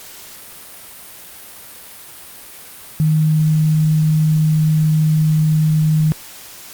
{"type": "tone", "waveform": "sine", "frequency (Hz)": 155.56, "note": "D#3", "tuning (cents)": 0, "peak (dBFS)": -11, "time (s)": [3, 6.12], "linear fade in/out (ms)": 0, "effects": ["white hiss -37 dBFS RMS until 6.73 s", "Opus 48 kbps"]}